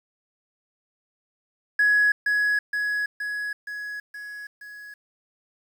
triangle tone with echo, 1677 Hz, G#6, 16 cents sharp, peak -13 dBFS, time 1.79-2.12 s, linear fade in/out 5 ms, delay 470 ms, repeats 6, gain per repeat -4 dB, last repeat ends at 4.94 s, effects tanh soft clip ceiling -13 dBFS + 9-bit

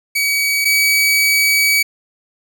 sawtooth tone pair in turn, 2268 / 2276 Hz, C#7 / C#7, +39 / +45 cents, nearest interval unison, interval 6 cents, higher second, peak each -11 / -8 dBFS, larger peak second, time 0.15-0.65 / 0.65-1.83 s, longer second, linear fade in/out 10 ms, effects none

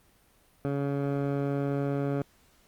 15% pulse tone with low-pass filter, 140.6 Hz, C#3, 25 cents sharp, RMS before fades -29 dBFS, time 0.65-2.22 s, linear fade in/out 0 ms, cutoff 1100 Hz, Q 0.61, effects pink hiss -63 dBFS RMS until 2.67 s + Opus 32 kbps

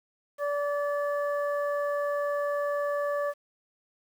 harmonic tone, 578 Hz, D5, 28 cents flat, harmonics 1 / 2 / 3, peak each -27 / -34 / -38 dBFS, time 0.38-3.34 s, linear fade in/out 50 ms, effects 9-bit

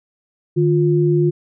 sine tone pair together, 151.28 / 352 Hz, D#3 / F4, -48 / +14 cents, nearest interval octave + minor third, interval 1462 cents, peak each -15 dBFS, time 0.56-1.31 s, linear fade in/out 20 ms, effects none

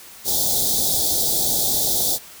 white band-stop noise, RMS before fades -20 dBFS, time 0.24-2.19 s, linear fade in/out 50 ms, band 850 to 3400 Hz, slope 96 dB/octave, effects white hiss -42 dBFS RMS until 2.4 s

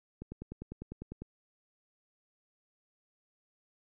click train, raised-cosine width 3 ms, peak -29 dBFS, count 11, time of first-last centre 0.22-1.22 s, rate 10 Hz, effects none

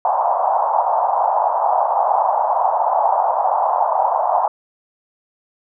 white band-pass noise, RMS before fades -17 dBFS, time 0.05-4.48 s, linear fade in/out 2 ms, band 660 to 950 Hz, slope 48 dB/octave, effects none

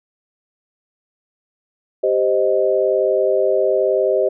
sine chord, C minor, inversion second, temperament equal, 392 / 523.3 / 622.3 Hz, G4 / C5 / Eb5, 0 / 0 / 0 cents, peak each -18 dBFS, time 2.03-4.29 s, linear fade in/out 10 ms, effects none

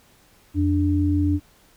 sine tone pair together, 87.27 / 293.7 Hz, F2 / D4, -1 / 0 cents, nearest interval octave + major sixth, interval 2101 cents, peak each -20 dBFS, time 0.54-1.4 s, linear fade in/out 50 ms, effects pink hiss -56 dBFS RMS until 1.76 s

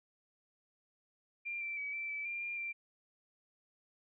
sine tone with pitch steps, 2384 / 2342 / 2278 / 2335 / 2310 / 2385 / 2400 / 2360 Hz, D7 / D7 / C#7 / D7 / D7 / D7 / D7 / D7, +25 / -5 / +47 / -11 / -29 / +26 / +37 / +8 cents, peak -37 dBFS, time 1.45-2.73 s, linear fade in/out 20 ms, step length 160 ms, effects none

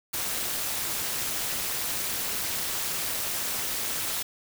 white noise with amplitude modulation, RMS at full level -27 dBFS, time 0.13-4.23 s, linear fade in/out 10 ms, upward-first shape sine, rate 222 Hz, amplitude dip 70%, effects none

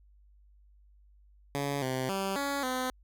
10% pulse tone with pitch steps, 141.5 / 129.9 / 194.2 / 280.9 / 255.7 Hz, C#3 / C3 / G3 / C#4 / C4, +36 / -12 / -16 / +23 / -40 cents, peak -22 dBFS, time 1.55-2.9 s, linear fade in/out 0 ms, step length 270 ms, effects added 50 Hz sine -57 dBFS peak until 3.03 s

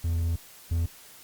triangle tone pair in turn, 83.7 / 83.7 Hz, E2 / E2, +27 / +27 cents, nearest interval unison, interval 0 cents, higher neither, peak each -22 / -21 dBFS, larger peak second, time 0.04-0.36 / 0.71-0.86 s, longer first, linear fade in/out 5 ms, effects white hiss -50 dBFS RMS until 1.23 s + Opus 48 kbps

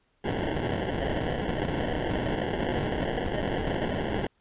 white noise with sample-and-hold, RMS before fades -29 dBFS, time 0.24-4.27 s, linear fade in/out 5 ms, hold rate 1225 Hz, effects pink hiss -70 dBFS RMS until 4.4 s + resampled to 8000 Hz

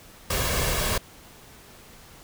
pink noise with comb filter, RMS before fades -25 dBFS, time 0.3-0.98 s, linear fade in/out 5 ms, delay 1.8 ms, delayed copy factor +0.5, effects pink hiss -49 dBFS RMS until 2.23 s

